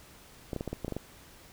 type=clicks; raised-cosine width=2 ms; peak=-20 dBFS; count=9; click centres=0.532 / 0.563 / 0.609 / 0.677 / 0.73 / 0.847 / 0.881 / 0.923 / 0.966 s; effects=pink hiss -54 dBFS RMS until 1.52 s